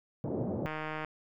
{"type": "band-pass noise", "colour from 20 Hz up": "pink", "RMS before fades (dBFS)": -34, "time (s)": [0.24, 0.66], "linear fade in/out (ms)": 0, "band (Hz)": [110, 620], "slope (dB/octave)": 24}
{"type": "click train", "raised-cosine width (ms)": 0.5, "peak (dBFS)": -22, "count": 61, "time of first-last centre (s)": [0.66, 1.047], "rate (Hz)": 155}
{"effects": []}